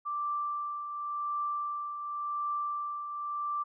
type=tone with tremolo; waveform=sine; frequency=1174.7 Hz; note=D6; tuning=in tune; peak=-29 dBFS; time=0.05-3.64 s; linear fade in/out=20 ms; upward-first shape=triangle; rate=0.91 Hz; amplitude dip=55%; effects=none